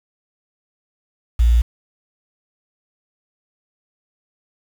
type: tone with quantisation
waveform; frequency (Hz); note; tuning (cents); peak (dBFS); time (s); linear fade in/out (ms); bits
sine; 58.2; A#1; -2; -10; 1.39-1.62; 10; 6
effects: none